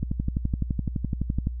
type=click train; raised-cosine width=5 ms; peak=-13 dBFS; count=18; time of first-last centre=0.03-1.471 s; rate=11.8 Hz; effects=added 60 Hz sine -30 dBFS peak until 1.6 s